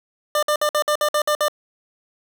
25% pulse tone bursts, 598 Hz, D5, 31 cents sharp, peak -13 dBFS, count 9, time 0.35-1.483 s, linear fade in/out 2 ms, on 77 ms, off 55 ms, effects none

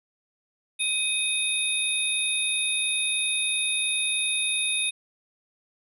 sine tone cluster, 2523 / 3673 / 9930 Hz, D#7 / A#7 / D#9, +23 / -26 / -5 cents, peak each -27 dBFS, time 0.79-4.91 s, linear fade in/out 20 ms, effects tanh soft clip ceiling -15 dBFS

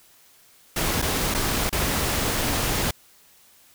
pink noise with dropouts, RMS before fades -24 dBFS, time 0.76-2.91 s, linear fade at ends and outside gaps 5 ms, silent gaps 1.018-1.023 / 1.342-1.346 / 1.695-1.726 s, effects white hiss -55 dBFS RMS until 3.74 s

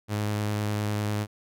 sawtooth tone with vibrato, 104.8 Hz, G#2, 16 cents sharp, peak -22 dBFS, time 0.08-1.27 s, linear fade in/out 50 ms, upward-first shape square, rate 10 Hz, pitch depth 12 cents each way, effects none

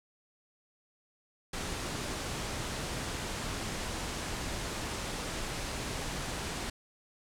pink low-pass noise, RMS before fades -37 dBFS, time 1.53-6.7 s, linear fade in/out 5 ms, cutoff 9500 Hz, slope 24 dB/octave, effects none

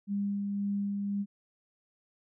sine tone with tremolo, 201.2 Hz, G3, 45 cents sharp, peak -28 dBFS, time 0.07-1.26 s, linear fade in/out 50 ms, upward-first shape sine, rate 1.9 Hz, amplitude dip 25%, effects none

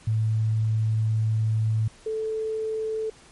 sine tone pair in turn, 110 / 438.7 Hz, A2 / A4, 0 / -5 cents, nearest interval 2 octaves, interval 2395 cents, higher second, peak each -20 / -25 dBFS, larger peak first, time 0.07-1.88 / 2.06-3.1 s, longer first, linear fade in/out 5 ms, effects pink hiss -52 dBFS RMS until 3.31 s + MP3 48 kbps

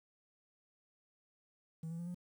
triangle tone with pitch steps, 161.8 / 166.83 / 172.02 / 177.36 Hz, E3 / E3 / F3 / F3, -32 / +21 / -26 / +27 cents, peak -37 dBFS, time 1.83-2.146 s, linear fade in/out 5 ms, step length 79 ms, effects tanh soft clip ceiling -34 dBFS + 11-bit

